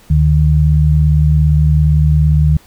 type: tone pair together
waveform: sine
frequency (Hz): 74.3 / 151.8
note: D2 / D#3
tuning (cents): +21 / -42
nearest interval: octave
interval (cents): 1237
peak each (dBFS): -10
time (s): 0.1-2.57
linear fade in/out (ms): 5
effects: pink hiss -46 dBFS RMS until 2.66 s